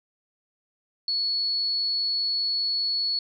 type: tone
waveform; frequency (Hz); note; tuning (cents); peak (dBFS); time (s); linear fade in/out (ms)
sine; 4395; C#8; -16; -23; 1.08-3.19; 2
effects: none